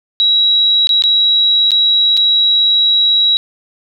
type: tone with dropouts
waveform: sine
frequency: 3874 Hz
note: B7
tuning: 34 cents flat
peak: -8 dBFS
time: 0.2-3.37 s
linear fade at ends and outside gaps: 0 ms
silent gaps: 0.871-0.892 / 1.022-1.038 / 1.707-1.717 / 2.169-2.174 s
effects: none